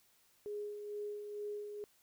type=tone with tremolo; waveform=sine; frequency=415.3 Hz; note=G#4; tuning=in tune; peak=-38 dBFS; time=0.46-1.84 s; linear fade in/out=0 ms; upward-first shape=sine; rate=2.2 Hz; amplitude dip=45%; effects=white hiss -70 dBFS RMS until 2.02 s